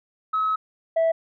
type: tone pair in turn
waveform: sine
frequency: 1284 / 655.5 Hz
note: E6 / E5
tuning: -46 / -10 cents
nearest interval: octave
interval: 1164 cents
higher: first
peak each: -19 / -15 dBFS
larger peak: second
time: 0.33-0.56 / 0.96-1.12 s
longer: first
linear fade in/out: 10 ms
effects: tanh soft clip ceiling -16 dBFS